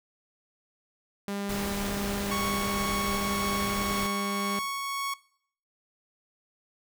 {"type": "tone", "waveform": "sawtooth", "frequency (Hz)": 200.6, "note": "G3", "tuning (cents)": 40, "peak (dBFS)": -27, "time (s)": [1.28, 4.59], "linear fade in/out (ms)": 0}
{"type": "noise", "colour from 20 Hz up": "pink", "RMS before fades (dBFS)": -35, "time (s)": [1.49, 4.07], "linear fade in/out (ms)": 5}
{"type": "tone with tremolo", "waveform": "sawtooth", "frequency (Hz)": 1108.7, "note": "C#6", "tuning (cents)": 0, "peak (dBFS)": -25, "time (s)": [2.31, 5.14], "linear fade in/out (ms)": 5, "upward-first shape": "triangle", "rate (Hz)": 1.9, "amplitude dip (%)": 25}
{"effects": ["noise-tail reverb RT60 0.6 s tail -20 dB re dry"]}